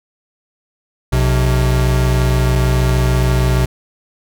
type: tone pair together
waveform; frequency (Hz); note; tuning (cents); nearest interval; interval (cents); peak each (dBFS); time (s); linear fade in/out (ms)
square; 60.6 / 127.12; B1 / C3; -32 / -50; octave + minor second; 1282; -15; 1.12-3.66; 10
effects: none